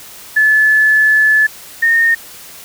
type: tone pair in turn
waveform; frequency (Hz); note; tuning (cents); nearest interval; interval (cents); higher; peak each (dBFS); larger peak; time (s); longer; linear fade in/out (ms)
sine; 1729 / 1835.2; A6 / A#6; -31 / -28; minor second; 103; second; -7 / -8; first; 0.36-1.47 / 1.82-2.15; first; 10
effects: white hiss -35 dBFS RMS until 2.64 s